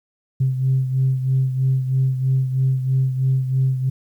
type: beating tone pair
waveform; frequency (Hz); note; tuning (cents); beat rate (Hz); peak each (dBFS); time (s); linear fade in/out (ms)
sine; 131.1 / 134.2; C3 / C3; +4 / +44; 3.1; -16 / -23; 0.4-3.9; 10
effects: tanh soft clip ceiling -10 dBFS + 9-bit